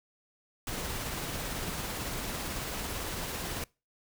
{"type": "noise with tremolo", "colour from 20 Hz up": "pink", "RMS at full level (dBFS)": -35, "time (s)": [0.67, 3.64], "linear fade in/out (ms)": 2, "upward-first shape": "triangle", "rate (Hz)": 18, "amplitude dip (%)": 25, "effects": ["noise-tail reverb RT60 0.3 s tail -25 dB re dry"]}